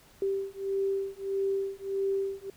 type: beating tone pair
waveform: sine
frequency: 390.4 / 392 Hz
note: G4 / G4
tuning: -7 / 0 cents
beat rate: 1.6 Hz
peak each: -31 dBFS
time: 0.22-2.5 s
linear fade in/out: 2 ms
effects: pink hiss -58 dBFS RMS until 2.56 s